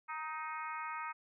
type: harmonic tone with a mistuned harmonic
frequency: 311.1 Hz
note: D#4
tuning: in tune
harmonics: 3 / 4 / 5 / 6 / 7 / 8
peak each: -43 / -42 / -49 / -51 / -48 / -52 dBFS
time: 0.08-1.13 s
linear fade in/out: 20 ms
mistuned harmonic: 4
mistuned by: +22 cents
effects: none